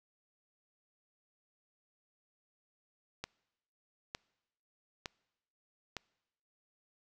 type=click train; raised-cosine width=0.2 ms; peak=-21 dBFS; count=4; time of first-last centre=3.24-5.967 s; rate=1.1 Hz; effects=noise-tail reverb RT60 1.0 s tail -25 dB re dry